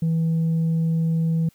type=tone; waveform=sine; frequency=163.3 Hz; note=E3; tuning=16 cents flat; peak=-16 dBFS; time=0.02-1.49 s; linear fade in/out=5 ms; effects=tanh soft clip ceiling -17 dBFS + white hiss -60 dBFS RMS until 1.54 s